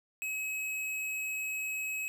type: tone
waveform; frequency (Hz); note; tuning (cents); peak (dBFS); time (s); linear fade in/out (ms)
square; 2559; D#7; +48; -34; 0.22-2.08; 0
effects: none